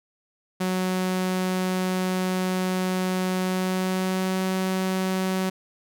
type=tone with pitch glide; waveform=sawtooth; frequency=185 to 187.8 Hz; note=F#3 to F#3; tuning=0 to +26 cents; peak=-19 dBFS; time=0.6-5.5 s; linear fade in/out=10 ms; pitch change=+26 cents; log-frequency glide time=3.39-4.43 s; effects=none